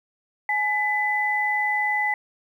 sine tone pair together, 840.9 / 2000 Hz, G#5 / B6, +21 / +21 cents, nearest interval octave + minor third, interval 1500 cents, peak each -25 / -22 dBFS, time 0.49-2.14 s, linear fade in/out 2 ms, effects 9-bit

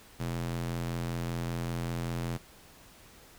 square tone with high-pass filter, 42.58 Hz, F1, 43 cents flat, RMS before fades -34 dBFS, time 0.19-2.38 s, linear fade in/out 20 ms, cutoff 110 Hz, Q 1.3, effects pink hiss -55 dBFS RMS until 3.38 s

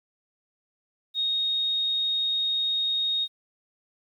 sine tone, 3729 Hz, A#7, in tune, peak -23 dBFS, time 1.14-3.28 s, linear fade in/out 50 ms, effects 10-bit

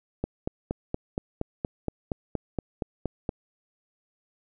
click train, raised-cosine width 2 ms, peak -14 dBFS, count 14, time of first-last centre 0.24-3.292 s, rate 4.26 Hz, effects none

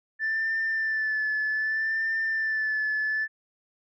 sine tone with vibrato, 1760 Hz, A6, in tune, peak -23 dBFS, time 0.19-3.28 s, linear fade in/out 50 ms, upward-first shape sine, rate 0.64 Hz, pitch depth 32 cents each way, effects tanh soft clip ceiling -21 dBFS

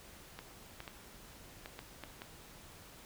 clicks, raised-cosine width 0.3 ms, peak -28 dBFS, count 7, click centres 0.39 / 0.804 / 0.878 / 1.659 / 1.791 / 2.037 / 2.219 s, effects pink hiss -55 dBFS RMS until 3.05 s

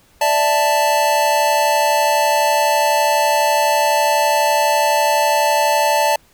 square chord, D suspended second, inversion none, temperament equal, 587.3 / 659.3 / 880 Hz, D5 / E5 / A5, 0 / 0 / 0 cents, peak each -19 / -22 / -16 dBFS, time 0.21-6.16 s, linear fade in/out 5 ms, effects pink hiss -53 dBFS RMS until 6.33 s

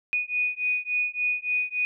sine beating tone pair, 2473 / 2476.5 Hz, D#7 / D#7, -11 / -9 cents, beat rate 3.5 Hz, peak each -27 dBFS, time 0.13-1.85 s, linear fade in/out 0 ms, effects none

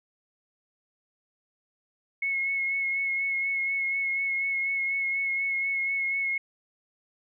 sine tone with vibrato, 2182 Hz, C#7, 28 cents flat, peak -25 dBFS, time 2.22-6.38 s, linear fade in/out 5 ms, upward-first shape sine, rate 4.1 Hz, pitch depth 21 cents each way, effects none

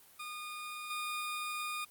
20% pulse tone with level steps, 1222 Hz, D#6, 32 cents flat, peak -36 / -31 dBFS, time 0.19-1.85 s, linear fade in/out 10 ms, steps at 0.9 s, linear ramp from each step 5 ms, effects white hiss -60 dBFS RMS until 1.9 s + Opus 32 kbps

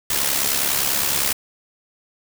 white noise with amplitude modulation, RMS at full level -18 dBFS, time 0.1-1.33 s, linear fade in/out 5 ms, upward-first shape sine, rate 69.9 Hz, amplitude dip 60%, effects none

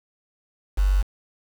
sine tone with quantisation, 48.01 Hz, G1, 35 cents flat, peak -16 dBFS, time 0.77-1.03 s, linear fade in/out 20 ms, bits 6, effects none

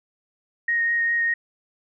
sine tone with vibrato, 1864.7 Hz, A#6, in tune, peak -19 dBFS, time 0.68-1.34 s, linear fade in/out 5 ms, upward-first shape sine, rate 4.9 Hz, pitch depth 10 cents each way, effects none

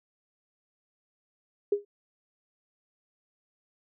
sine tone with exponential decay, 408.1 Hz, G#4, 30 cents flat, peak -18 dBFS, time 1.72-1.85 s, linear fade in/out 5 ms, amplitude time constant 27 ms, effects none

